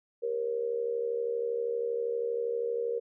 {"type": "tone with amplitude modulation", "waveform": "sine", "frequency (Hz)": 470.5, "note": "A#4", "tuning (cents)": 16, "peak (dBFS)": -25, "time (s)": [0.22, 3], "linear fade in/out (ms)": 20, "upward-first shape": "sine", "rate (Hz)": 72.6, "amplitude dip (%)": 75, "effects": []}